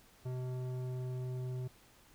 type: tone with low-pass filter sweep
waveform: square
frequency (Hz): 127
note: B2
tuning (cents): +49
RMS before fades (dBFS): -39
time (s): 0.25-1.68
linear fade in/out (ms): 10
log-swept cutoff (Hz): 700 to 430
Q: 0.74
effects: pink hiss -63 dBFS RMS until 2.14 s